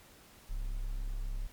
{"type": "tone", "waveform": "triangle", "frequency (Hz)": 33.62, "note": "C1", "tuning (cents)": 48, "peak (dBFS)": -31, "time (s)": [0.49, 1.48], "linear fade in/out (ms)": 20, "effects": ["pink hiss -58 dBFS RMS until 1.52 s", "MP3 96 kbps"]}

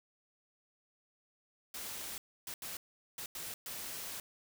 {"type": "noise bursts at uneven times", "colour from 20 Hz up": "white", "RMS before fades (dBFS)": -43, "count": 6, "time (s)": [[1.74, 2.18], [2.47, 2.54], [2.62, 2.77], [3.18, 3.26], [3.35, 3.54], [3.66, 4.2]], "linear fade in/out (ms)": 2, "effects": []}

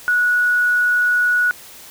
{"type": "tone", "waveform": "sine", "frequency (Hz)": 1465, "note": "F#6", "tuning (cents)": -18, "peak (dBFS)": -13, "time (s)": [0.08, 1.51], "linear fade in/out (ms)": 0, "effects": ["white hiss -40 dBFS RMS until 1.9 s"]}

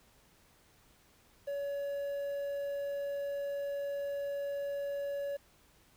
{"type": "tone with quantisation", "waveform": "triangle", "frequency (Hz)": 565, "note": "C#5", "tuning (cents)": 33, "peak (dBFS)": -32, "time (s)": [1.47, 5.37], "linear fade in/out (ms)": 10, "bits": 10, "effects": ["pink hiss -65 dBFS RMS until 5.96 s"]}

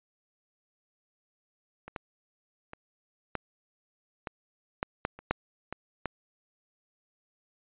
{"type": "clicks", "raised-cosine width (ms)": 0.5, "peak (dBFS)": [-27, -20, -26, -15, -19, -13, -12, -30, -10, -20, -15], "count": 11, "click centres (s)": [1.88, 1.962, 2.734, 3.353, 4.272, 4.829, 5.051, 5.19, 5.31, 5.726, 6.057], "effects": ["resampled to 8000 Hz"]}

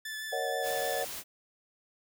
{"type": "tone with vibrato", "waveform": "sawtooth", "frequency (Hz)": 1744, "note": "A6", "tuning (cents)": -16, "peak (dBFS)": -33, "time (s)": [0.05, 1.03], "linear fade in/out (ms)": 5, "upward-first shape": "triangle", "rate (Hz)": 6.3, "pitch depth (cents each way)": 18}
{"type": "chord", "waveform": "sine", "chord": "D# minor seventh", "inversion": "second", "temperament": "equal", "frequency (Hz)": [466.2, 554.4, 622.3, 740], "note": ["A#4", "C#5", "D#5", "F#5"], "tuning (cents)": [0, 0, 0, 0], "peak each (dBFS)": [-37, -35, -38, -35], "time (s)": [0.32, 1.05], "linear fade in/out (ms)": 10}
{"type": "noise", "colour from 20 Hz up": "white", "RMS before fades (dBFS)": -40, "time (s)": [0.62, 1.24], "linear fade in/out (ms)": 50}
{"effects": []}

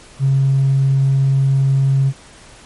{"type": "tone with tanh clipping", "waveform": "triangle", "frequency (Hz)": 135.8, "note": "C#3", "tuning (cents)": -35, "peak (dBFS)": -10, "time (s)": [0.19, 2.13], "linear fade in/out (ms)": 50, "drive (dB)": 1, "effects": ["pink hiss -42 dBFS RMS until 2.65 s", "MP3 48 kbps"]}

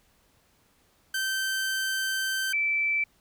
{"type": "tone pair in turn", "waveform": ["sawtooth", "sine"], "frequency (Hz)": [1551, 2324], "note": ["G6", "D7"], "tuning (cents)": [-19, -19], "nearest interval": "perfect fifth", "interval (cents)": 700, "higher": "second", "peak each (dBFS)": -23, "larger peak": "neither", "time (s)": [[1.14, 2.53], [2.53, 3.04]], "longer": "first", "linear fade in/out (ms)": 5, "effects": ["pink hiss -65 dBFS RMS until 3.2 s"]}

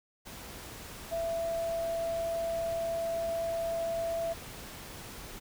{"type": "tone in noise", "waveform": "sine", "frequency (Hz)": 667, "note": "E5", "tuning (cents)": 20, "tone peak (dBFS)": -30, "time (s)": [1.11, 4.34], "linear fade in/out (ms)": 20, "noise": "pink", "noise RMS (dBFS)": -45, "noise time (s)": [0.25, 5.4], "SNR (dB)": 12, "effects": []}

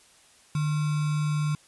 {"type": "tone with sample-and-hold", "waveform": "sine", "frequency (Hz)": 150.4, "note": "D3", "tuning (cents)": 42, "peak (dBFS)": -23, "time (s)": [0.55, 1.55], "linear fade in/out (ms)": 2, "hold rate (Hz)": 1225, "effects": ["white hiss -57 dBFS RMS until 1.67 s", "resampled to 24000 Hz"]}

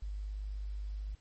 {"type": "tone with quantisation", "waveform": "sine", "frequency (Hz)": 50.7, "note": "G#1", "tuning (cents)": -41, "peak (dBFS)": -36, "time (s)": [0.02, 1.15], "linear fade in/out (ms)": 5, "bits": 11, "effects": ["pink hiss -69 dBFS RMS until 1.2 s", "MP3 32 kbps"]}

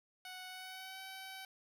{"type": "tone with pitch glide", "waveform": "10% pulse", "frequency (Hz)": [740, 764.8], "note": ["F#5", "G5"], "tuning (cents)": [0, -43], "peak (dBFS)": -38, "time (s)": [0.25, 1.45], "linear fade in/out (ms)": 2, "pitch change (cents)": 57, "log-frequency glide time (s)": [0.49, 1.01], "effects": []}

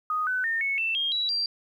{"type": "tone with pitch steps", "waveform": "sine", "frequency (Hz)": [1244.5, 1505.8, 1822.1, 2205, 2668, 3228, 3906, 4726], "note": ["D#6", "F#6", "A#6", "C#7", "E7", "G#7", "B7", "D8"], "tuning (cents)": [0, 30, -40, -10, 20, -50, -20, 10], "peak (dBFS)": -24, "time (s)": [0.1, 1.46], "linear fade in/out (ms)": 2, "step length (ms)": 170, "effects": ["10-bit"]}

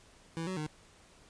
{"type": "tone with pitch steps", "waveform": "25% pulse", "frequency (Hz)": [164.6, 187.1, 152.9], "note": ["E3", "F#3", "D#3"], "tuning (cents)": [-2, 20, -30], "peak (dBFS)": -31, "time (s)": [0.37, 0.667], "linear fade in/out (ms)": 0, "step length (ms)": 99, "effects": ["pink hiss -60 dBFS RMS until 1.29 s", "resampled to 22050 Hz"]}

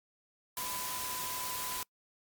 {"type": "tone in noise", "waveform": "sine", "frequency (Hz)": 1005, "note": "B5", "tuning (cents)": 30, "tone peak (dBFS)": -42, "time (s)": [0.57, 1.83], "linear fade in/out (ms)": 2, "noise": "white", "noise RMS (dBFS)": -38, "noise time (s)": [0.57, 1.83], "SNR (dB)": -7, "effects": ["noise-tail reverb RT60 0.1 s tail -25 dB re dry", "Opus 48 kbps"]}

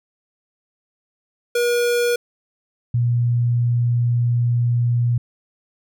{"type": "tone pair in turn", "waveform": ["square", "sine"], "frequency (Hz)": [479.9, 119.97], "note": ["B4", "B2"], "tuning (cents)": [-50, -50], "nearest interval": "2 octaves", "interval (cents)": 2400, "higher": "first", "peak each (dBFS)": [-17, -15], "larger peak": "second", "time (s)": [[1.55, 2.16], [2.94, 5.18]], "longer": "second", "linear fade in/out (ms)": 5, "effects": []}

